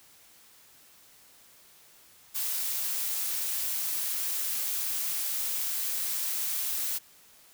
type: noise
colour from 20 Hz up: blue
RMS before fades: -31 dBFS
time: 2.34-6.99 s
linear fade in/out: 20 ms
effects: white hiss -57 dBFS RMS until 7.53 s